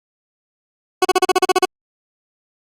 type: tone bursts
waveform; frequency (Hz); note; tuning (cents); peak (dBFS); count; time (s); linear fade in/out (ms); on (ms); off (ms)
20% pulse; 370; F#4; 0; -5; 10; 1.02-1.653; 5; 30; 37
effects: low-pass 11000 Hz 12 dB/octave + Opus 48 kbps